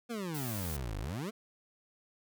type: exponential two-way sweep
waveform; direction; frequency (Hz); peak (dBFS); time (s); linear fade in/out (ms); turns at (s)
25% pulse; down then up; 246.2 to 47.68 to 234.9; -32; 0.09-1.31; 20; 0.98
type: noise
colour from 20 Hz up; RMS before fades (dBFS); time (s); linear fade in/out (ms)
blue; -42; 0.34-0.77; 10
effects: none